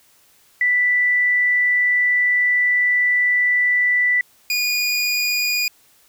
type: tone pair in turn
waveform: sine / 25% pulse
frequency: 1975.5 / 2448 Hz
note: B6 / D#7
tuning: 0 / -29 cents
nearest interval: major third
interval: 371 cents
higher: second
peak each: -14 / -14 dBFS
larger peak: neither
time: 0.61-4.21 / 4.5-5.68 s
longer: first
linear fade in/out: 2 ms
effects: white hiss -55 dBFS RMS until 6.08 s

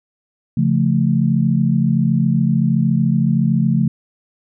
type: chord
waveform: sine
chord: Db augmented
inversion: none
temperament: equal with one note detuned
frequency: 138.59 / 172.21 / 220 Hz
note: Db3 / F3 / A3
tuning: 0 / -24 / 0 cents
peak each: -17 dBFS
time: 0.57-3.88 s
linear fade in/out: 5 ms
effects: none

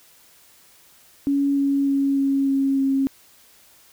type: tone with pitch steps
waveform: sine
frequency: 280.3 / 278.4 / 276.4 / 274.5 / 272.6 / 270.8 Hz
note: C#4 / C#4 / C#4 / C#4 / C#4 / C#4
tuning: +19 / +8 / -5 / -17 / -29 / -40 cents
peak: -17 dBFS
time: 1.27-3.07 s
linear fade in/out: 0 ms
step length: 300 ms
effects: white hiss -53 dBFS RMS until 3.92 s

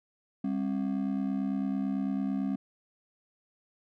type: ring-modulated tone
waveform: triangle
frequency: 233.3 Hz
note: A#3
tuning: 2 cents sharp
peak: -23 dBFS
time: 0.44-2.56 s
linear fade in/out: 5 ms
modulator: 34.5 Hz
effects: none

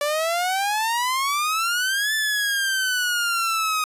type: exponential two-way sweep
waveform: sawtooth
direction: up then down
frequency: 576 to 1760 to 1249 Hz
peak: -17 dBFS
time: 0.01-3.84 s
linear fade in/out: 2 ms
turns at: 2.14 s
effects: resampled to 32000 Hz

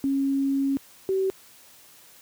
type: tone pair in turn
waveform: sine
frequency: 274.1 / 382.6 Hz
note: C#4 / G4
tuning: -19 / -42 cents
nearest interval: tritone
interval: 577 cents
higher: second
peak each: -21 dBFS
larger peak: neither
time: 0.04-0.77 / 1.09-1.3 s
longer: first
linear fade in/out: 0 ms
effects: white hiss -52 dBFS RMS until 2.21 s + high-pass 60 Hz 12 dB/octave

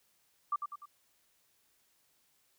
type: tone with echo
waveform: sine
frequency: 1174.7 Hz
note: D6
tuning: in tune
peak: -28 dBFS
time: 0.52-0.56 s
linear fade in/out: 5 ms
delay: 99 ms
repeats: 3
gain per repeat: -6 dB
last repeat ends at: 0.857 s
effects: white hiss -72 dBFS RMS until 2.58 s

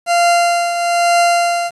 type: tone with tremolo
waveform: 40% pulse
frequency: 692 Hz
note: F5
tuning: 16 cents flat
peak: -8 dBFS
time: 0.06-1.71 s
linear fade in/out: 50 ms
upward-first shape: triangle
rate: 1.1 Hz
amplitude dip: 60%
effects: resampled to 24000 Hz + 7-bit

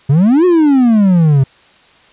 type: exponential two-way sweep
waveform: triangle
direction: up then down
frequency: 130 to 371 to 130 Hz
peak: -4 dBFS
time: 0.09-1.44 s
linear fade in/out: 10 ms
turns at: 0.45 s
effects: white hiss -46 dBFS RMS until 2.12 s + resampled to 8000 Hz

